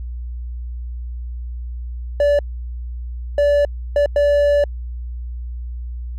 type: tone bursts at uneven times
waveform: triangle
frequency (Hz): 578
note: D5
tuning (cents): -28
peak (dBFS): -10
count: 4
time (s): 2.2-2.39 / 3.38-3.65 / 3.96-4.06 / 4.16-4.64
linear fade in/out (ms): 2
effects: added 60 Hz sine -25 dBFS peak until 6.18 s